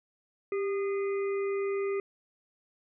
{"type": "harmonic tone with a mistuned harmonic", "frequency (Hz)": 409.2, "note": "G#4", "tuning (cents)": -26, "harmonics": [1, 3, 5, 6], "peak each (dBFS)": [-28, -42, -44, -48], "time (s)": [0.52, 2], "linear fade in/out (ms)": 2, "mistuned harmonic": 1, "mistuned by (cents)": -61, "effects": []}